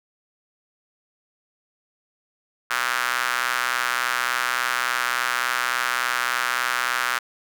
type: tone with high-pass filter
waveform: square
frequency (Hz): 61.74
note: B1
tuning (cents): 0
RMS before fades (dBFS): -24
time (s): 2.7-7.19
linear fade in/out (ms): 10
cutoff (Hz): 1400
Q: 2.7
effects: none